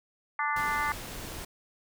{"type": "harmonic tone", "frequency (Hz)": 293.7, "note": "D4", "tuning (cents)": 0, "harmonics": [3, 4, 5, 6, 7], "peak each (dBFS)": [-32, -31, -36, -35, -34], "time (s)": [0.39, 0.92], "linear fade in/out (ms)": 2}
{"type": "noise", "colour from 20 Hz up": "pink", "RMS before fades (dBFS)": -40, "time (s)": [0.56, 1.45], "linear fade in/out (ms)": 5}
{"effects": []}